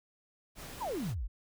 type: noise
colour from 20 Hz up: pink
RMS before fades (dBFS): -46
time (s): 0.55-1.15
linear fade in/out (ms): 50
type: exponential sweep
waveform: sine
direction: down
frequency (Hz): 1108.7 to 38.89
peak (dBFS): -33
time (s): 0.8-1.28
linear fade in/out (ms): 20
effects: none